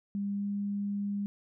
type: tone with pitch glide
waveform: sine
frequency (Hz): 200.9 to 202.2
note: G3 to G#3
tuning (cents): +43 to -46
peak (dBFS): -30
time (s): 0.15-1.26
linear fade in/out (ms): 0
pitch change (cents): +11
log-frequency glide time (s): 0.36-0.45
effects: none